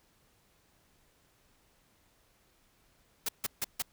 white noise bursts, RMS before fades -32 dBFS, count 4, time 3.26-3.822 s, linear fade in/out 5 ms, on 28 ms, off 150 ms, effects pink hiss -68 dBFS RMS until 3.92 s

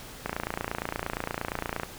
click train, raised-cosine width 0.5 ms, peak -14 dBFS, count 46, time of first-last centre 0.26-1.833 s, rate 28.6 Hz, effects pink hiss -44 dBFS RMS until 1.98 s

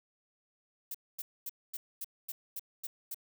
violet noise bursts, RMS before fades -39 dBFS, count 9, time 0.91-3.145 s, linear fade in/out 5 ms, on 35 ms, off 240 ms, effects none

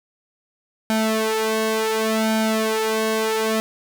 sawtooth tone with flanger, 220 Hz, A3, in tune, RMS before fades -21 dBFS, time 0.9-3.6 s, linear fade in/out 0 ms, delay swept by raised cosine 1.3 to 2.7 ms, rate 0.69 Hz, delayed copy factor +0.9, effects none

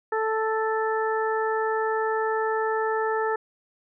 harmonic tone, 440 Hz, A4, in tune, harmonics 1 / 2 / 3 / 4, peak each -25 / -28 / -31 / -32 dBFS, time 0.12-3.36 s, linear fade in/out 5 ms, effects none

